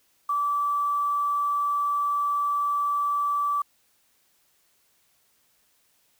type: tone with quantisation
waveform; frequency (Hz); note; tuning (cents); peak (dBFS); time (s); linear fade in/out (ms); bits
sine; 1158; D6; -25; -22; 0.29-3.62; 5; 8
effects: white hiss -66 dBFS RMS until 6.19 s